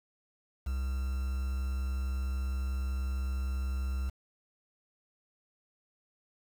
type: tone with quantisation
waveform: triangle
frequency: 65.41 Hz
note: C2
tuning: in tune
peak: -28 dBFS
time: 0.66-4.1 s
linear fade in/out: 10 ms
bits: 8
effects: none